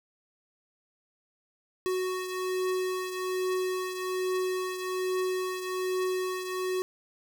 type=beating tone pair; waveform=square; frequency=370 / 371.2 Hz; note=F#4 / F#4; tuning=0 / +6 cents; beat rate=1.2 Hz; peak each=-30 / -37 dBFS; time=1.86-6.82 s; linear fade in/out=0 ms; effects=none